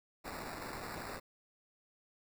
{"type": "noise with sample-and-hold", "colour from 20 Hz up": "violet", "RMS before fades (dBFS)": -44, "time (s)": [0.24, 1.2], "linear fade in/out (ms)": 20, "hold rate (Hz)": 3150, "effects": []}